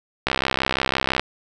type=click train; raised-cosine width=0.3 ms; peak=-3 dBFS; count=62; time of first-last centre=0.27-1.196 s; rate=65.9 Hz; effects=none